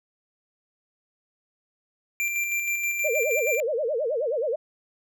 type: tone with tremolo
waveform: square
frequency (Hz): 2366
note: D7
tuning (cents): +12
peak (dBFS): -24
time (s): 2.2-3.6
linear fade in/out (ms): 0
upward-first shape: square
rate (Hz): 6.3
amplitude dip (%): 35
type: tone with vibrato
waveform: sine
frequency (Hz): 529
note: C5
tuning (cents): +19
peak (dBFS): -23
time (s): 3.04-4.56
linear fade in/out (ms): 10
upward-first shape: sine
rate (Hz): 9.4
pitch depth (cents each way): 290
effects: none